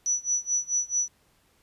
sine tone with tremolo, 5920 Hz, F#8, in tune, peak -21 dBFS, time 0.06-1.08 s, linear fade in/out 0 ms, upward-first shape sine, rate 4.6 Hz, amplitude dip 95%, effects pink hiss -65 dBFS RMS until 1.62 s + resampled to 32000 Hz

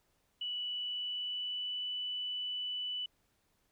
sine tone with pitch glide, 2954 to 2980 Hz, F#7 to F#7, -3 to +12 cents, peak -35 dBFS, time 0.41-3.06 s, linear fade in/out 5 ms, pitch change +15 cents, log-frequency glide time 0.55-1.93 s, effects pink hiss -75 dBFS RMS until 3.71 s

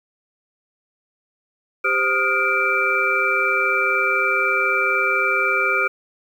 sine tone cluster, 394 / 518 / 1249 / 1417 / 2341 Hz, G4 / C5 / D#6 / F6 / D7, +9 / -17 / +6 / +25 / -6 cents, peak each -27 / -28 / -24 / -21 / -20 dBFS, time 1.84-5.88 s, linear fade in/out 10 ms, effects 8-bit

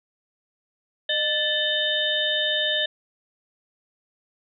harmonic tone with a mistuned harmonic, 609 Hz, D#5, 37 cents flat, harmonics 1 / 3 / 5 / 6, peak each -29 / -27 / -26 / -25 dBFS, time 1.09-2.86 s, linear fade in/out 5 ms, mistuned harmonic 3, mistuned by -72 cents, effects none

